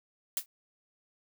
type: noise with exponential decay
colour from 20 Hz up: blue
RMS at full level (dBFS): -26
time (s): 0.37-0.46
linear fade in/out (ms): 1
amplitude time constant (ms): 18
effects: none